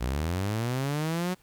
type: linear sweep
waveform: sawtooth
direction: up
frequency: 56.5 to 185.8 Hz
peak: -23 dBFS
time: 0-1.35 s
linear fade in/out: 20 ms
effects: pink hiss -62 dBFS RMS until 1.42 s